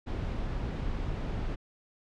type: noise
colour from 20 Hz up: brown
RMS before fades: -33 dBFS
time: 0.06-1.56 s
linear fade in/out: 20 ms
effects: low-pass 4000 Hz 12 dB/octave